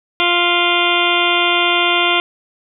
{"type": "harmonic tone", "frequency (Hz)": 349.2, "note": "F4", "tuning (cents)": 0, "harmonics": [1, 2, 3, 4, 6, 7, 8, 9, 10], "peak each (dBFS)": [-21, -21, -21, -21, -21, -21, -21, -21, -21], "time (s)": [0.2, 2.2], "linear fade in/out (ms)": 0, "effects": []}